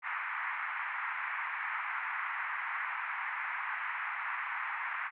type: band-pass noise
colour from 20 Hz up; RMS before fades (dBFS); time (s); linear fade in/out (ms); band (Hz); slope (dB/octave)
white; -37; 0.02-5.11; 50; 890 to 2200; 48
effects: none